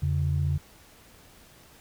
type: tone pair together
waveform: sine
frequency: 85.7 / 141.39 Hz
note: F2 / C#3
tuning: -32 / +35 cents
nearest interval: major sixth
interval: 867 cents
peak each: -25 dBFS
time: 0.02-0.58 s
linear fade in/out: 10 ms
effects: tanh soft clip ceiling -16 dBFS + pink hiss -54 dBFS RMS until 1.8 s